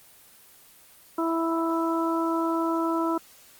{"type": "harmonic tone", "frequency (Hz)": 329.6, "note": "E4", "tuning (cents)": 0, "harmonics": [1, 2, 3, 4], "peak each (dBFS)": [-25, -32, -30, -31], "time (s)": [1.18, 3.18], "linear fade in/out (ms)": 5, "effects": ["white hiss -53 dBFS RMS until 3.59 s", "Opus 24 kbps"]}